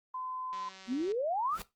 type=tone; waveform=sine; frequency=1023 Hz; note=C6; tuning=39 cents flat; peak=-36 dBFS; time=0.14-0.69 s; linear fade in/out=5 ms
type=click train; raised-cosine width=0.2 ms; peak=-33 dBFS; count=113; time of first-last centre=0.53-1.119 s; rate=190 Hz
type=exponential sweep; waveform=sine; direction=up; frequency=225 to 1421 Hz; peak=-29 dBFS; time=0.87-1.59 s; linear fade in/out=50 ms
type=noise with exponential growth; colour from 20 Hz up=pink; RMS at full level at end=-38 dBFS; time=1.46-1.62 s; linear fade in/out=2 ms; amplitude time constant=34 ms
effects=noise-tail reverb RT60 0.2 s tail -17 dB re dry + Opus 24 kbps